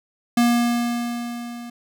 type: tone with level ramp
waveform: square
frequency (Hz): 238.2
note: A#3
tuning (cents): +38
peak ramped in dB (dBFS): -14 to -34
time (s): 0.37-1.7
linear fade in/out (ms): 5
effects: none